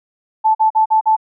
sine tone bursts, 875 Hz, A5, 10 cents flat, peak -9 dBFS, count 5, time 0.44-1.166 s, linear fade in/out 20 ms, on 110 ms, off 44 ms, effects none

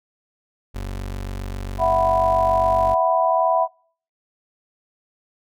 30% pulse tone, 47.42 Hz, F#1, 43 cents sharp, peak -24 dBFS, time 0.74-2.95 s, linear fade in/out 20 ms
sine chord, E suspended second, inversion none, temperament just, 659.3 / 741.7 / 988.9 Hz, E5 / F#5 / B5, 0 / +4 / +2 cents, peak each -18 / -21 / -20 dBFS, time 1.78-3.68 s, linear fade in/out 50 ms
effects noise-tail reverb RT60 0.5 s tail -26 dB re dry

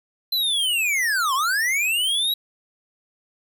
square linear two-way sweep, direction down then up, 4100 to 1010 to 3904 Hz, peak -20 dBFS, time 0.32-2.34 s, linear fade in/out 5 ms, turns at 1.34 s, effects none

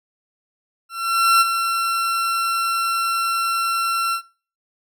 40% pulse tone with ADSR envelope, 1355 Hz, E6, 47 cents sharp, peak -10 dBFS, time 0.89-4.22 s, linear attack 520 ms, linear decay 27 ms, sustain -8 dB, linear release 87 ms, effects noise-tail reverb RT60 0.4 s tail -22 dB re dry

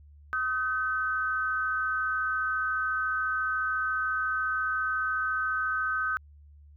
sine tone pair together, 1264 / 1529.8 Hz, D#6 / G6, +27 / -43 cents, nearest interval minor third, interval 330 cents, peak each -30 / -28 dBFS, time 0.33-6.17 s, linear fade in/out 0 ms, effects added 73 Hz sine -50 dBFS peak until 6.76 s

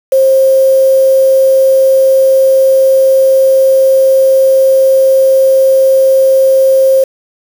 sine tone with quantisation, 532 Hz, C5, 29 cents sharp, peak -4 dBFS, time 0.12-7.04 s, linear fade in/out 5 ms, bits 4, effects none

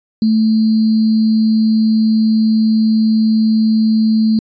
sine tone with sample-and-hold, 220 Hz, A3, in tune, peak -9 dBFS, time 0.22-4.39 s, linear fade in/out 2 ms, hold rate 4410 Hz, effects resampled to 16000 Hz

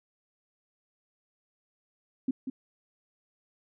sine tone with echo, 261.6 Hz, C4, in tune, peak -24 dBFS, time 2.28-2.31 s, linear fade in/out 5 ms, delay 190 ms, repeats 1, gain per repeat -7 dB, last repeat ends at 2.5 s, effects none

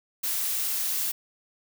blue noise, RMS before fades -28 dBFS, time 0.23-1.12 s, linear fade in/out 10 ms, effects none

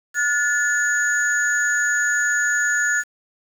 sine tone cluster, 1447 / 1736 / 6760 Hz, F#6 / A6 / G#8, -39 / -24 / +30 cents, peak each -21 / -20 / -26 dBFS, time 0.14-3.04 s, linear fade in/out 50 ms, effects 7-bit

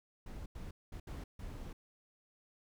brown noise bursts at uneven times, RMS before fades -45 dBFS, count 5, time 0.26-0.46 / 0.55-0.71 / 0.92-1 / 1.07-1.24 / 1.39-1.73 s, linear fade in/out 5 ms, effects none

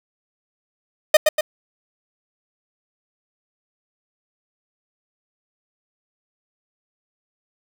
45% pulse tone with echo, 614 Hz, D#5, 23 cents flat, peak -7 dBFS, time 1.14-1.17 s, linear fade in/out 5 ms, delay 120 ms, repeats 2, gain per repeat -5 dB, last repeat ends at 1.41 s, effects 7-bit

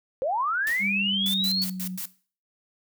sine linear sweep, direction up, 493.9 to 4468 Hz, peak -23 dBFS, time 0.22-1.64 s, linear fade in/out 0 ms
white noise with exponential decay, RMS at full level -34 dBFS, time 0.67-1.05 s, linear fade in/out 0 ms, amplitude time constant 82 ms
sine tone with pitch glide, 198.4 to 184.05 Hz, G3 to F#3, +21 to -9 cents, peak -29 dBFS, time 0.79-2 s, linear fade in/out 50 ms, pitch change -130 cents, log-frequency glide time 1.08-1.85 s
blue noise bursts, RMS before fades -33 dBFS, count 5, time 1.26-2.055 s, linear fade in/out 0 ms, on 79 ms, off 100 ms
effects noise-tail reverb RT60 0.4 s tail -17 dB re dry

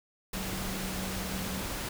sine tone in noise, 189.2 Hz, F#3, 39 cents sharp, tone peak -37 dBFS, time 0.34-1.62 s, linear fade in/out 5 ms, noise pink, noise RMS -36 dBFS, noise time 0.33-1.89 s, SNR -4 dB, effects none

